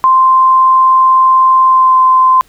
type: tone with pitch glide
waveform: sine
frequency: 1044 to 1035.6 Hz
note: C6 to C6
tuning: -4 to -18 cents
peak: -4 dBFS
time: 0.04-2.41 s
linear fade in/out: 0 ms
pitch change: -14 cents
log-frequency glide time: 1.65-1.98 s
effects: pink hiss -48 dBFS RMS until 2.48 s